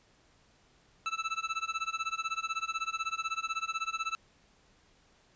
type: tone with tremolo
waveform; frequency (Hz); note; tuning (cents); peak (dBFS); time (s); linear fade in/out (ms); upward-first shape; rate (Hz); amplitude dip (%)
25% pulse; 1318.5; E6; 0; -25; 1.06-4.15; 0; sine; 16; 95
effects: pink hiss -65 dBFS RMS until 5.35 s + resampled to 16000 Hz